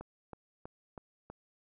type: click train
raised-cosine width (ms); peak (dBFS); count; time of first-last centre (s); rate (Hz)
1; -30; 5; 0.01-1.3; 3.1
effects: none